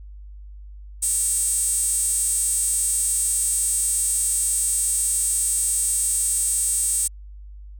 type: tone with high-pass filter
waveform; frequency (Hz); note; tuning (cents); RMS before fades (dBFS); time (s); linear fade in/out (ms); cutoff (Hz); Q
sawtooth; 463.4; A#4; -10; -22; 1.02-7.08; 10; 8500; 9.2
effects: added 50 Hz sine -37 dBFS peak until 7.79 s